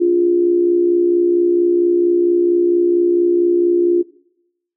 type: tone with amplitude modulation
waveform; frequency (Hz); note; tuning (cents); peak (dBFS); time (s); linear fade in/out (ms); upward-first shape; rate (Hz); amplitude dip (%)
sine; 349.2; F4; 0; -8; 0-4.03; 20; sine; 64.4; 55
effects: noise-tail reverb RT60 0.8 s tail -21 dB re dry